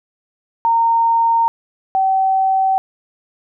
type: tone pair in turn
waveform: sine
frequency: 920 / 766.4 Hz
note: A#5 / G5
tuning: -23 / -39 cents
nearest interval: minor third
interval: 316 cents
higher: first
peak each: -11 / -12 dBFS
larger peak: first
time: 0.65-1.48 / 1.95-2.78 s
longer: neither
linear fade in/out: 0 ms
effects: none